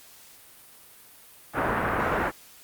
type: low-pass noise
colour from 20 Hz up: white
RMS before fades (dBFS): -26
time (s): 1.53-2.32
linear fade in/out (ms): 50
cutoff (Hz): 1600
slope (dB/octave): 24
effects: white hiss -51 dBFS RMS until 2.63 s + Opus 48 kbps